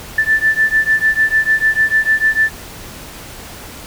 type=beating tone pair; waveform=sine; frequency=1760 / 1766.7 Hz; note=A6 / A6; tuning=0 / +7 cents; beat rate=6.7 Hz; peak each=-14 dBFS; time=0.18-2.5 s; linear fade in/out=5 ms; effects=pink hiss -33 dBFS RMS until 3.86 s